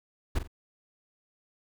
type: noise with echo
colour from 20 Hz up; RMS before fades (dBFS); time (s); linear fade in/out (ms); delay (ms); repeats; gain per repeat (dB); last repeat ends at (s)
brown; -24; 0.35-0.39; 10; 43; 2; -10; 0.476
effects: none